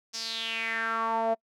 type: tone with band-pass filter sweep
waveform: sawtooth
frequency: 226.2 Hz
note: A3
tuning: 48 cents sharp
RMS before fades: -30 dBFS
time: 0.13-1.35 s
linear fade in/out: 20 ms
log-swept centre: 5600 to 640 Hz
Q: 5.1
effects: noise-tail reverb RT60 0.1 s tail -26 dB re dry